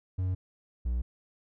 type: tone pair in turn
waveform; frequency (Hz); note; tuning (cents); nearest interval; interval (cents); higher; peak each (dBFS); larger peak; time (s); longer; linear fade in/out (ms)
triangle; 92.5 / 60.25; F#2 / B1; 0 / -42; perfect fifth; 742; first; -25; neither; 0.18-0.35 / 0.85-1.02; neither; 10
effects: none